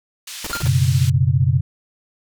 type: band-pass noise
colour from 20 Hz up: pink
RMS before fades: -33 dBFS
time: 0.27-1.1 s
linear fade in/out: 5 ms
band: 2900 to 10000 Hz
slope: 12 dB/octave
type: noise bursts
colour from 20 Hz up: pink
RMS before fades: -27 dBFS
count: 5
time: 0.44-0.681 s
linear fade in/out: 5 ms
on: 29 ms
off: 24 ms
type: tone with exponential decay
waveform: square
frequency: 1396.9 Hz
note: F6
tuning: in tune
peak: -20 dBFS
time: 0.53-0.76 s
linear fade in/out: 0 ms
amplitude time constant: 48 ms
type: chord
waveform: sine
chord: F# suspended fourth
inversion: none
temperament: equal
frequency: 92.5 / 123.47 / 138.59 Hz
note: F#2 / B2 / C#3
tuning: 0 / 0 / 0 cents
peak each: -19 / -17 / -17 dBFS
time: 0.63-1.61 s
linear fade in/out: 10 ms
effects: none